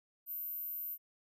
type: tone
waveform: sine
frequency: 13580 Hz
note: G#9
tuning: 37 cents sharp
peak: -38 dBFS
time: 0.26-0.98 s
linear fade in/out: 50 ms
effects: none